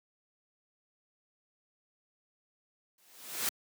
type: noise with exponential growth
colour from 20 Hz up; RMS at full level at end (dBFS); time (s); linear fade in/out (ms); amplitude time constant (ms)
white; -29; 2.98-3.49; 2; 110
effects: high-pass 200 Hz 12 dB/octave